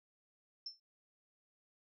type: tone with exponential decay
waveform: sine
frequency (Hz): 5340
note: E8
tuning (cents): +22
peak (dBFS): -38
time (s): 0.66-0.8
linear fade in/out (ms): 5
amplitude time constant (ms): 29
effects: none